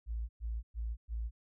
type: tone bursts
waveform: sine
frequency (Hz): 56.4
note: A1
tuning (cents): +44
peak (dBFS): -34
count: 4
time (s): 0.06-1.31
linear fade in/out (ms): 50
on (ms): 230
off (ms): 110
effects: none